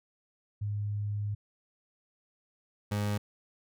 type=tone pair in turn; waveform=sine / 30% pulse; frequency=103.4 / 103.4 Hz; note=G#2 / G#2; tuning=-7 / -7 cents; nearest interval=unison; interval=0 cents; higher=neither; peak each=-30 / -26 dBFS; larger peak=second; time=0.61-1.35 / 2.91-3.18 s; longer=first; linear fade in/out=10 ms; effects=none